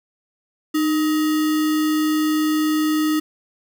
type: tone with sample-and-hold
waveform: sine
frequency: 307.9 Hz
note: D#4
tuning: 18 cents flat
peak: -16 dBFS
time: 0.74-3.2 s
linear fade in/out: 10 ms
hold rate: 1575 Hz
effects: none